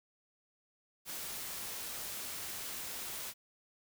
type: noise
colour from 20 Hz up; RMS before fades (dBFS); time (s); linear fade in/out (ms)
white; -42; 1.05-3.34; 50
effects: none